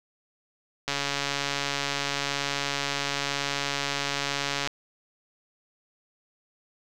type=click train; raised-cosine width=0.2 ms; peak=-10 dBFS; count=536; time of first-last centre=0.88-4.674 s; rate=141 Hz; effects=none